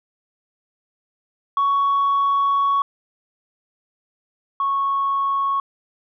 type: tone pair in turn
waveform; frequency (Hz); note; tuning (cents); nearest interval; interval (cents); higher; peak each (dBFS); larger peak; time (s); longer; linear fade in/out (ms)
sine; 1116 / 1103.8; C#6 / C#6; +11 / -8; unison; 19; first; -14 / -17; first; 1.57-2.82 / 4.6-5.6; first; 2
effects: tanh soft clip ceiling -13 dBFS